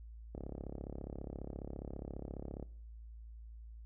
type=click train; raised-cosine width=2 ms; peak=-30 dBFS; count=80; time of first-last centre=0.35-2.627 s; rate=34.7 Hz; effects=noise-tail reverb RT60 0.6 s tail -21 dB re dry + added 56 Hz sine -48 dBFS peak until 3.85 s